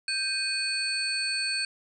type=tone cluster; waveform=sine; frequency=1570 / 2485 / 4446 / 8440 Hz; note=G6 / D#7 / C#8 / C9; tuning=+2 / -3 / +4 / +14 cents; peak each=-34 / -32 / -29 / -36 dBFS; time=0.08-1.65 s; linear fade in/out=2 ms; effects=none